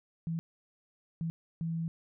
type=tone bursts at uneven times; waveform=sine; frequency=164.81 Hz; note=E3; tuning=in tune; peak=-31 dBFS; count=3; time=0.27-0.39 / 1.21-1.3 / 1.61-1.88 s; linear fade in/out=0 ms; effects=none

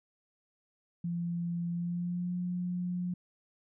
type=tone with pitch glide; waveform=sine; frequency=171.7 to 178.48 Hz; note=F3 to F3; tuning=-29 to +38 cents; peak=-31 dBFS; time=1.04-3.14 s; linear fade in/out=5 ms; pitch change=+67 cents; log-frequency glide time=1.71-2.34 s; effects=none

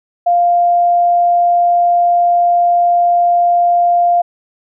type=tone; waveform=sine; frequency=698.5 Hz; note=F5; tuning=in tune; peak=-8 dBFS; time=0.26-4.22 s; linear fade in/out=10 ms; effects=none

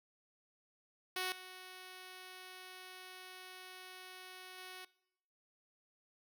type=tone with level steps; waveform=5% pulse; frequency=370 Hz; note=F#4; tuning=in tune; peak=-25 / -39 / -37 dBFS; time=1.16-4.85 s; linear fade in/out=5 ms; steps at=1.32 / 4.58 s; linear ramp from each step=2 ms; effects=noise-tail reverb RT60 0.8 s tail -21 dB re dry

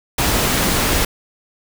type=noise; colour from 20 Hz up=pink; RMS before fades=-17 dBFS; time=0.18-1.05 s; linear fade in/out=5 ms; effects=none

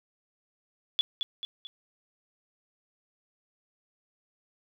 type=tone with echo; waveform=sine; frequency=3432 Hz; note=A7; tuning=44 cents flat; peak=-21 dBFS; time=0.99-1.01 s; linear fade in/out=0 ms; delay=220 ms; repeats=3; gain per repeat=-6 dB; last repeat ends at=1.67 s; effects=none

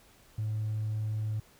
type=tone with hard clipping; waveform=sine; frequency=107.9 Hz; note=A2; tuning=33 cents flat; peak=-30 dBFS; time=0.38-1.4 s; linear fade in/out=5 ms; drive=1 dB; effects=pink hiss -60 dBFS RMS until 1.59 s

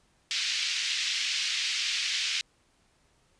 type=band-pass noise; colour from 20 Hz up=pink; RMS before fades=-30 dBFS; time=0.31-2.41 s; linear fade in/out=0 ms; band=2300 to 5700 Hz; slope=24 dB/octave; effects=pink hiss -67 dBFS RMS until 3.39 s + resampled to 22050 Hz

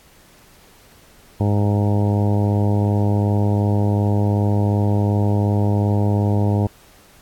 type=harmonic tone; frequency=102.7 Hz; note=G#2; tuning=19 cents flat; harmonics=1 / 2 / 3 / 4 / 5 / 6 / 7 / 8 / 9; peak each=-16 / -22 / -26 / -28 / -30 / -32 / -33 / -34 / -35 dBFS; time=1.4-6.67 s; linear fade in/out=5 ms; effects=pink hiss -50 dBFS RMS until 7.21 s + AAC 64 kbps

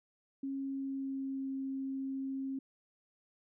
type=tone with pitch glide; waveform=sine; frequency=272.4 to 268.6 Hz; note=C#4 to C4; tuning=-30 to +46 cents; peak=-35 dBFS; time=0.43-2.59 s; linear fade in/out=5 ms; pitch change=-24 cents; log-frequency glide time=0.55-1.51 s; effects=none

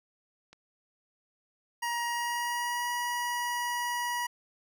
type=click; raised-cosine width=0.2 ms; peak=-34 dBFS; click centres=0.53 s
type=tone with pitch glide; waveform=25% pulse; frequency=948 to 965.1 Hz; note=A#5 to B5; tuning=+29 to -40 cents; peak=-26 dBFS; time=1.82-4.27 s; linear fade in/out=10 ms; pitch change=+31 cents; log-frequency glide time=2.08-2.87 s
effects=none

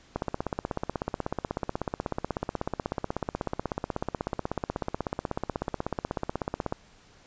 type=click train; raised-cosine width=1 ms; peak=-14 dBFS; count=108; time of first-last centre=0.16-6.724 s; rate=16.3 Hz; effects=pink hiss -57 dBFS RMS until 7.26 s + resampled to 16000 Hz

